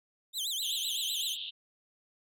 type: tone with vibrato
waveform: sawtooth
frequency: 3520 Hz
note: A7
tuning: in tune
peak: -29 dBFS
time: 0.33-1.37 s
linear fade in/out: 50 ms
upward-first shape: sine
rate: 7.9 Hz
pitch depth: 240 cents each way
type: band-pass noise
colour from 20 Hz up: pink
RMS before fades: -40 dBFS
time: 0.61-1.51 s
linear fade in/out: 20 ms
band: 2900 to 3800 Hz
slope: 96 dB/octave
effects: none